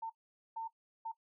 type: tone bursts at uneven times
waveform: sine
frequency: 903 Hz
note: A5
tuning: 45 cents sharp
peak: -37 dBFS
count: 3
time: 0.02-0.1 / 0.56-0.68 / 1.05-1.12 s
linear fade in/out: 10 ms
effects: noise-tail reverb RT60 0.1 s tail -18 dB re dry